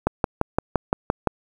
click train, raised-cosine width 1 ms, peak -4 dBFS, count 8, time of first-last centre 0.07-1.273 s, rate 5.82 Hz, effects 7-bit

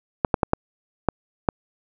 clicks, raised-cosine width 1 ms, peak -3 dBFS, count 6, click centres 0.248 / 0.342 / 0.432 / 0.534 / 1.087 / 1.488 s, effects none

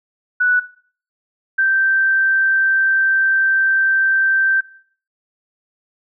sine tone pair in turn, 1480 / 1562.2 Hz, F#6 / G6, 0 / -6 cents, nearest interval minor second, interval 94 cents, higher second, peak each -12 dBFS, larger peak neither, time 0.4-0.6 / 1.58-4.61 s, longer second, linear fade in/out 10 ms, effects noise-tail reverb RT60 0.5 s tail -17 dB re dry

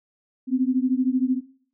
sine beating tone pair, 251.7 / 264.7 Hz, B3 / C4, +33 / +20 cents, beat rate 13 Hz, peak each -22 dBFS, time 0.47-1.41 s, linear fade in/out 50 ms, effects noise-tail reverb RT60 0.5 s tail -17 dB re dry

